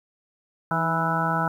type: harmonic tone with a mistuned harmonic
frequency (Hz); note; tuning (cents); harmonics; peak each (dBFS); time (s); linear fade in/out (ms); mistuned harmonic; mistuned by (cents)
164.4; E3; -4; 1 / 2 / 3 / 4 / 5 / 6 / 8 / 9; -27 / -35 / -38 / -31 / -29 / -29 / -27 / -30; 0.71-1.48; 2; 2; -62
effects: 9-bit